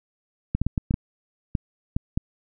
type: clicks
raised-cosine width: 5 ms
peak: -10 dBFS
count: 9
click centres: 0.55 / 0.616 / 0.666 / 0.778 / 0.909 / 0.941 / 1.552 / 1.965 / 2.175 s
effects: none